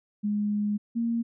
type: tone pair in turn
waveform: sine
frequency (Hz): 207.7 / 232.2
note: G#3 / A#3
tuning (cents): 0 / -7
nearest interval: major second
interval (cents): 193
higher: second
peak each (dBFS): -24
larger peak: neither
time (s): 0.23-0.78 / 0.95-1.23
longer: first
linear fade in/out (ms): 20
effects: none